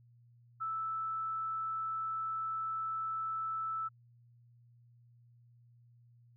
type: tone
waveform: sine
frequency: 1316 Hz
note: E6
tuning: 3 cents flat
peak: -34 dBFS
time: 0.6-3.89 s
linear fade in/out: 20 ms
effects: added 119 Hz sine -60 dBFS peak until 6.36 s